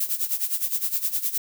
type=noise with tremolo; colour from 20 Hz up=violet; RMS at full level=-23 dBFS; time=0-1.38 s; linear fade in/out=5 ms; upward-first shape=sine; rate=9.7 Hz; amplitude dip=80%; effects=none